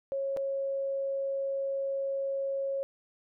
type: tone with dropouts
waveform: sine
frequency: 547 Hz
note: C#5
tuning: 23 cents flat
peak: -29 dBFS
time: 0.12-2.83 s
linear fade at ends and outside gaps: 0 ms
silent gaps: 0.365-0.371 s
effects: none